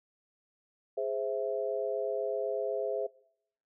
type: chord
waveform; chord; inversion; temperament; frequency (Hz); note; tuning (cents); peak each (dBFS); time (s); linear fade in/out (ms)
sine; Ab augmented; none; equal; 415.3 / 523.3 / 659.3; Ab4 / C5 / E5; 0 / 0 / 0; -34; 0.97-3.07; 10
effects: noise-tail reverb RT60 0.7 s tail -23 dB re dry